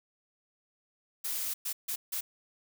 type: noise bursts at uneven times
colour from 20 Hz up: blue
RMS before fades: -34 dBFS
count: 4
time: 1.24-1.54 / 1.65-1.73 / 1.88-1.96 / 2.12-2.21 s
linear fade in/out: 10 ms
effects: none